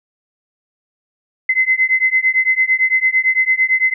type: beating tone pair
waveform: sine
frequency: 2047 / 2055.9 Hz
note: C7 / C7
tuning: -38 / -31 cents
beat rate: 8.9 Hz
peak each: -15 dBFS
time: 1.49-3.94 s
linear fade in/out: 5 ms
effects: none